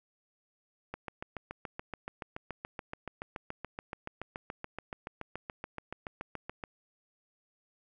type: click train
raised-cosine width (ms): 0.5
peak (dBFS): -23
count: 41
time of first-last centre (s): 0.94-6.638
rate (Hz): 7.02
effects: none